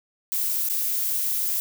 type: noise with dropouts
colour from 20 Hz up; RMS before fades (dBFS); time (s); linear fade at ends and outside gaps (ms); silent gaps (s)
violet; -25; 0.32-1.6; 0; 0.688-0.698
effects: none